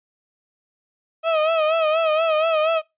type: tone with vibrato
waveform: 35% pulse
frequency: 636 Hz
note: D#5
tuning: 38 cents sharp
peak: -15 dBFS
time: 1.23-2.82 s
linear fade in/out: 50 ms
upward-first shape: sine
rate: 4.2 Hz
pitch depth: 69 cents each way
effects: noise-tail reverb RT60 0.2 s tail -23 dB re dry + resampled to 8000 Hz

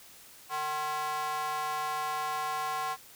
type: tone with high-pass filter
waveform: square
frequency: 152.3 Hz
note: D#3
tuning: 37 cents flat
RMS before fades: -33 dBFS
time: 0.49-2.97 s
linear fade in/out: 50 ms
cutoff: 920 Hz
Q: 9
effects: white hiss -53 dBFS RMS until 3.15 s

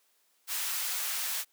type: high-pass noise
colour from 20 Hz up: white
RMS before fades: -33 dBFS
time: 0.47-1.45 s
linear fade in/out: 50 ms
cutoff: 940 Hz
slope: 12 dB/octave
effects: white hiss -70 dBFS RMS until 1.52 s + high-pass 300 Hz 12 dB/octave

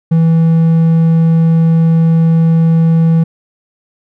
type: tone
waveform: triangle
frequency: 163.8 Hz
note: E3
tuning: 11 cents flat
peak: -4 dBFS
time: 0.11-3.24 s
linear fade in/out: 10 ms
effects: none

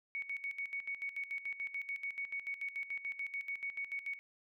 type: tone with tremolo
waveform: sine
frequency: 2228 Hz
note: C#7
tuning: 8 cents sharp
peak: -36 dBFS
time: 0.15-4.19 s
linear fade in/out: 0 ms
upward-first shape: square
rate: 6.9 Hz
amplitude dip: 75%
effects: none

